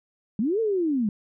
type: linear two-way sweep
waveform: sine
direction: up then down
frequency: 191.3 to 462.5 to 196.5 Hz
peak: -21 dBFS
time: 0.39-1.09 s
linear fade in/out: 2 ms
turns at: 0.6 s
effects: none